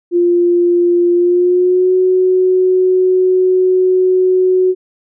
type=tone with pitch glide; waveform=sine; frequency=349.2 to 370 Hz; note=F4 to F#4; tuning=0 to 0 cents; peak=-8 dBFS; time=0.11-4.75 s; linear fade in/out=50 ms; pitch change=+100 cents; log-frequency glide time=1.14-1.94 s; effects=none